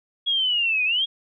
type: linear two-way sweep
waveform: sine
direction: down then up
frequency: 3336 to 2453 to 3336 Hz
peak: -19 dBFS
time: 0.26-1.06 s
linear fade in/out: 20 ms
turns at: 0.84 s
effects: none